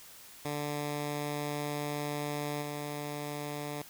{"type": "tone with level steps", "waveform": "10% pulse", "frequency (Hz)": 146.83, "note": "D3", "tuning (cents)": 0, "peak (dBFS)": [-25, -28], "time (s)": [0.45, 3.82], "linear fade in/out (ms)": 2, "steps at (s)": 2.61, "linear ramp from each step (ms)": 20, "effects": ["white hiss -52 dBFS RMS until 3.89 s"]}